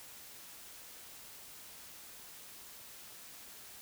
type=silence; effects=white hiss -52 dBFS RMS until 3.81 s